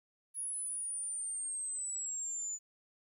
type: exponential sweep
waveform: sine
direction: down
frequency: 10530 to 6950 Hz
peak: -35 dBFS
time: 0.34-2.59 s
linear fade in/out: 50 ms
effects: tanh soft clip ceiling -32 dBFS + 12-bit